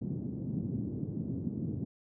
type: band-pass noise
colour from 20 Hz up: white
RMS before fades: -36 dBFS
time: 0.01-1.85 s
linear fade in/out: 10 ms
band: 100 to 260 Hz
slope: 24 dB/octave
effects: none